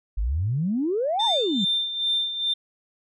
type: exponential two-way sweep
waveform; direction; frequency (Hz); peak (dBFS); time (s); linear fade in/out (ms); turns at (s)
sine; up then down; 46.25 to 955 to 174.1; -21; 0.17-1.65; 10; 1.25
type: tone with tremolo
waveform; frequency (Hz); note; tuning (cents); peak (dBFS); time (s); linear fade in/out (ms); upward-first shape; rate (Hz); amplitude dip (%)
sine; 3585; A7; +32; -19; 1.19-2.54; 10; sine; 2.4; 65
effects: tanh soft clip ceiling -14 dBFS